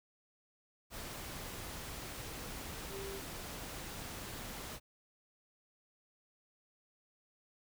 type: tone in noise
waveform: sine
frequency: 392 Hz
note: G4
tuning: in tune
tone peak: -43 dBFS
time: 2.89-3.21 s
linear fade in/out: 50 ms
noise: pink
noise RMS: -45 dBFS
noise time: 0.9-4.8 s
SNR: -1 dB
effects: none